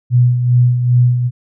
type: tone with tremolo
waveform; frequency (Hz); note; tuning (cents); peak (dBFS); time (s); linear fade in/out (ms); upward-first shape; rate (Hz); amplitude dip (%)
sine; 123.1; B2; -5; -6; 0.1-1.31; 50; sine; 2.5; 55
effects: none